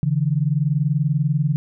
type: tone pair together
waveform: sine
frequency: 140.29 / 160.6 Hz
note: C#3 / E3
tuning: +21 / -45 cents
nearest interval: major second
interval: 234 cents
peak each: -19 / -20 dBFS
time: 0.03-1.56 s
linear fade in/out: 0 ms
effects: none